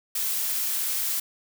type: noise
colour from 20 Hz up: blue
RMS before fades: -27 dBFS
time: 0.15-1.2 s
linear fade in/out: 5 ms
effects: none